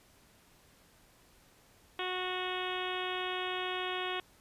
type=harmonic tone; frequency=366.8 Hz; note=F#4; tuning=15 cents flat; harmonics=1 / 2 / 3 / 4 / 5 / 6 / 7 / 8 / 9 / 10; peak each=-39 / -41 / -41 / -44 / -44 / -46 / -43 / -44 / -43 / -48 dBFS; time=1.99-4.2 s; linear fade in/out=2 ms; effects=pink hiss -63 dBFS RMS until 4.4 s + resampled to 32000 Hz